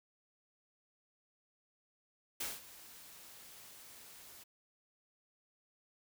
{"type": "noise with ADSR envelope", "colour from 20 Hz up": "white", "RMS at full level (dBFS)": -38, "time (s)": [2.4, 4.44], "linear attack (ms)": 8, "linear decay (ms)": 190, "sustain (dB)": -17, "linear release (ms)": 12, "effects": []}